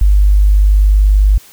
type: tone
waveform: sine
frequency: 50.2 Hz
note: G1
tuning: 42 cents sharp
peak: -5 dBFS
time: 0.01-1.38 s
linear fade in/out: 5 ms
effects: white hiss -41 dBFS RMS until 1.52 s